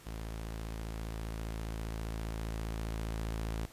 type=tone with level ramp; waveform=sawtooth; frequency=55 Hz; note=A1; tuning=in tune; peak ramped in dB=-35 to -30 dBFS; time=0.06-3.66 s; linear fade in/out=10 ms; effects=pink hiss -56 dBFS RMS until 3.72 s + resampled to 32000 Hz